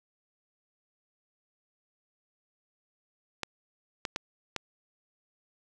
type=clicks; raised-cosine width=0.2 ms; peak=-14 dBFS; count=4; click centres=3.433 / 4.052 / 4.161 / 4.563 s; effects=none